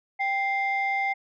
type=tone pair together; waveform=sine; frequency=786 / 2095 Hz; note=G5 / C7; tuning=+4 / +2 cents; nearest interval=octave + perfect fourth; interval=1698 cents; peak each=-25 dBFS; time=0.19-1.14 s; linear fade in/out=20 ms; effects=tanh soft clip ceiling -18 dBFS